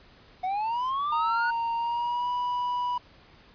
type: linear sweep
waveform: triangle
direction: up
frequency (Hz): 726 to 1480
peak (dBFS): -24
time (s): 0.43-1.51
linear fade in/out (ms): 10
type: tone with pitch glide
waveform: triangle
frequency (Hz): 926 to 981.1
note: A#5 to B5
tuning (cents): -12 to -12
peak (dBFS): -24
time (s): 1.12-2.98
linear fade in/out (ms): 5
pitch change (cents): +100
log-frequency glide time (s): 1.75-2.29
effects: pink hiss -55 dBFS RMS until 3.54 s + resampled to 11025 Hz